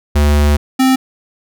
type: tone pair in turn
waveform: square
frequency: 73.42 / 261.6 Hz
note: D2 / C4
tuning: 0 / 0 cents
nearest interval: octave + minor seventh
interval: 2200 cents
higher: second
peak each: -9 dBFS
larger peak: neither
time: 0.15-0.57 / 0.79-0.96 s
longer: first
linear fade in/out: 10 ms
effects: none